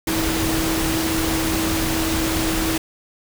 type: tone in noise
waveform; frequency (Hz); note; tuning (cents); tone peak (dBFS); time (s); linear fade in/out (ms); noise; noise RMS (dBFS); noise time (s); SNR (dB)
sine; 322.7; E4; -37; -22; 0.07-2.78; 5; pink; -23; 0.07-2.78; -2
effects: none